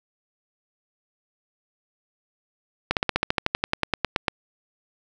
slowing click train, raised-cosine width 0.3 ms, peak -4 dBFS, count 17, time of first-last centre 2.91-4.282 s, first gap 58 ms, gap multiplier 1.05, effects none

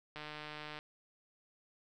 click train, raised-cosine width 0.3 ms, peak -29 dBFS, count 96, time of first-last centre 0.16-0.789 s, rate 151 Hz, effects none

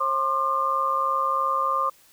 sine tone cluster, 538 / 1058 / 1201 Hz, C5 / C6 / D6, +48 / +19 / +38 cents, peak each -31 / -25 / -23 dBFS, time 0-1.9 s, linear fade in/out 10 ms, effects white hiss -56 dBFS RMS until 2.12 s

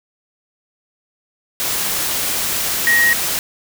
sine tone in noise, 1887 Hz, A#6, 21 cents sharp, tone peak -11 dBFS, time 2.87-3.13 s, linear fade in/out 0 ms, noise white, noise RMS -20 dBFS, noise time 1.6-3.39 s, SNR +6 dB, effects none

